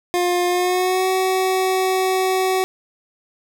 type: tone with pitch glide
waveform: 25% pulse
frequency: 354.7 to 375.8 Hz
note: F4 to F#4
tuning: +27 to +27 cents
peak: -13 dBFS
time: 0.14-2.64 s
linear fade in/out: 0 ms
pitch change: +100 cents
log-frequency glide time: 0.47-1.08 s
effects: none